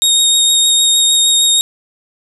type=tone with vibrato; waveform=25% pulse; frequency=3729 Hz; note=A#7; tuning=in tune; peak=-4 dBFS; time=0.02-1.61 s; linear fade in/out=0 ms; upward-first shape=sine; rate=6.5 Hz; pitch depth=14 cents each way; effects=none